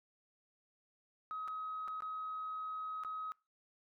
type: tone with dropouts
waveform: sine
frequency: 1269 Hz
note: D#6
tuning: 34 cents sharp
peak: -38 dBFS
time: 1.31-3.32 s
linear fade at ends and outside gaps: 0 ms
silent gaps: 1.477-1.482 / 1.877-1.882 / 2.005-2.022 / 3.036-3.048 s
effects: noise-tail reverb RT60 0.3 s tail -24 dB re dry + tanh soft clip ceiling -34 dBFS